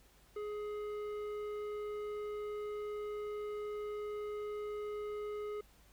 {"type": "tone with tanh clipping", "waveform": "sine", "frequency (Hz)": 418.7, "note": "G#4", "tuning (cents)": 14, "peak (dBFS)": -40, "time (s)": [0.36, 5.61], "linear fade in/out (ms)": 5, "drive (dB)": 11, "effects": ["added 50 Hz sine -64 dBFS peak until 5.92 s", "pink hiss -66 dBFS RMS until 5.92 s"]}